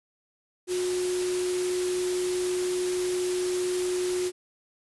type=tone in noise; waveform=sine; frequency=362.5 Hz; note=F#4; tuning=35 cents flat; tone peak=-25 dBFS; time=0.67-4.32 s; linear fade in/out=50 ms; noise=white; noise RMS=-35 dBFS; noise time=0.67-4.32 s; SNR=+7 dB; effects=resampled to 24000 Hz